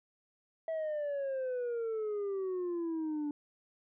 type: exponential sweep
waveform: sine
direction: down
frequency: 654 to 290.2 Hz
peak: -30 dBFS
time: 0.68-3.31 s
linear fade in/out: 2 ms
effects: tanh soft clip ceiling -32 dBFS